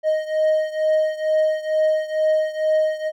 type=beating tone pair; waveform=triangle; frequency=622.3 / 624.5 Hz; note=D#5 / D#5; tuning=0 / +6 cents; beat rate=2.2 Hz; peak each=-17 / -20 dBFS; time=0.03-3.12 s; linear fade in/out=50 ms; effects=none